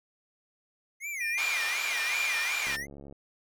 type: tone with vibrato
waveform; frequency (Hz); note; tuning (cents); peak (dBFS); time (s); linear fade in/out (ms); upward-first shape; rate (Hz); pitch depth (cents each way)
square; 2063; C7; -25; -34; 1-2.87; 50; sine; 2.7; 240
type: tone with tremolo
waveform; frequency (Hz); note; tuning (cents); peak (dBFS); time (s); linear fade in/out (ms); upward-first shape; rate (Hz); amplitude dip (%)
sine; 2400; D7; +37; -28; 1.2-2.75; 10; triangle; 1.2; 45
type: band-pass noise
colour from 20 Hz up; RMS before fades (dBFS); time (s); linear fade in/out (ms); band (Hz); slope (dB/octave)
white; -35; 1.37-2.77; 20; 880 to 3800; 12
type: click train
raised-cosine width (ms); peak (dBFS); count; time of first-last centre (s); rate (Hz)
2; -33; 33; 2.67-3.125; 70.3
effects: none